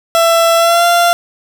30% pulse tone with pitch glide, 668 to 691.2 Hz, E5 to F5, +23 to -18 cents, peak -5 dBFS, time 0.15-1.13 s, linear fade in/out 0 ms, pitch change +59 cents, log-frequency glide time 0.56-0.86 s, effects none

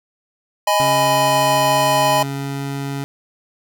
square chord, G# minor, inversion second, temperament just, 623 / 830.6 / 996.7 Hz, D#5 / G#5 / B5, +2 / 0 / +16 cents, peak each -19 dBFS, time 0.67-2.23 s, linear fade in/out 5 ms
25% pulse tone with pitch glide, 136.9 to 139.05 Hz, C#3 to C#3, -21 to +6 cents, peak -19 dBFS, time 0.8-3.04 s, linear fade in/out 0 ms, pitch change +27 cents, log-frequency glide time 1.14-2.66 s
effects none

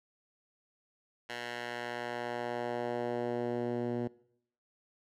10% pulse tone with band-pass filter sweep, 120.5 Hz, B2, 42 cents flat, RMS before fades -36 dBFS, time 1.29-4.08 s, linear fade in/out 10 ms, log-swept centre 2300 to 250 Hz, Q 0.86, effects noise-tail reverb RT60 0.7 s tail -22 dB re dry

